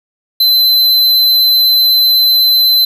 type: tone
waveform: square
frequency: 4054 Hz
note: B7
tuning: 45 cents sharp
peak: -7 dBFS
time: 0.4-2.85 s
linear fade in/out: 5 ms
effects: none